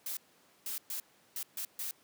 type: noise bursts at uneven times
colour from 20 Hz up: blue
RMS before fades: -38 dBFS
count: 6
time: 0.06-0.17 / 0.66-0.78 / 0.9-1 / 1.36-1.43 / 1.57-1.65 / 1.79-1.91 s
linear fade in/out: 2 ms
effects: pink hiss -65 dBFS RMS until 2.03 s + high-pass 200 Hz 12 dB/octave